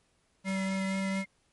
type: tone with pitch glide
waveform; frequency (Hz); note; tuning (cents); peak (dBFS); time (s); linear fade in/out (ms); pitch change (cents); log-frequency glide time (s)
square; 192 to 193.22; G3 to G3; -36 to -25; -30; 0.44-1.25; 50; +11; 0.81-1.1
type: tone with vibrato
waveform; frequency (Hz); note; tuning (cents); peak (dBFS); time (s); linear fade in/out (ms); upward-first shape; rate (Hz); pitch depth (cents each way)
sine; 2093; C7; 0; -39; 0.45-1.26; 20; sine; 4.3; 47
effects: pink hiss -71 dBFS RMS until 1.52 s + MP3 48 kbps